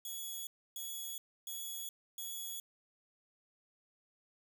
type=tone bursts; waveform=5% pulse; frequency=3376 Hz; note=G#7; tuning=28 cents sharp; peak=-33 dBFS; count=4; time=0.05-2.6 s; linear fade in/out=2 ms; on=420 ms; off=290 ms; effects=11-bit